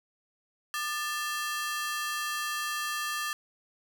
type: ring-modulated tone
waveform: sawtooth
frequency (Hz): 1480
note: F#6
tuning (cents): 0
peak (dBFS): -24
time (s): 0.74-3.33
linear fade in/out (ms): 0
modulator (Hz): 278
effects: none